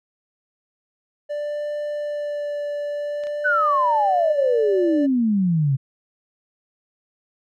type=tone with vibrato; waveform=triangle; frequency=587.3 Hz; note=D5; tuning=in tune; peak=-22 dBFS; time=1.29-5.07 s; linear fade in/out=20 ms; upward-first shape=sine; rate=0.52 Hz; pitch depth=12 cents each way
type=clicks; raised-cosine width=0.2 ms; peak=-25 dBFS; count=2; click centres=3.237 / 3.27 s
type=exponential sweep; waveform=sine; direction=down; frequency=1538 to 130.2 Hz; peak=-16 dBFS; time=3.44-5.77 s; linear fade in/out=20 ms
effects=none